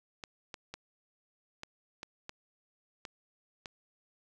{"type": "clicks", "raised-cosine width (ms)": 0.2, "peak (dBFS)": -24, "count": 8, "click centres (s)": [0.238, 0.542, 0.74, 1.634, 2.031, 2.294, 3.052, 3.658], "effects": []}